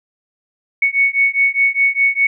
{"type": "beating tone pair", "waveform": "sine", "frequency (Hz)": [2217, 2221.9], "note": ["C#7", "C#7"], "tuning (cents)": [0, 3], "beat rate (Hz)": 4.9, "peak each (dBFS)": -15, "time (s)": [0.82, 2.27], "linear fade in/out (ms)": 5, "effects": []}